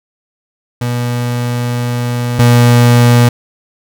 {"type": "tone pair in turn", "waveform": "35% pulse", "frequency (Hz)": [121.3, 120.46], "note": ["B2", "B2"], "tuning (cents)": [-31, -43], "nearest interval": "unison", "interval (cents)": 12, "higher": "first", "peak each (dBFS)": [-12, -3], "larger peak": "second", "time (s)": [[0.81, 2.39], [2.39, 3.29]], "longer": "first", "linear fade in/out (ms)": 5, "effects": []}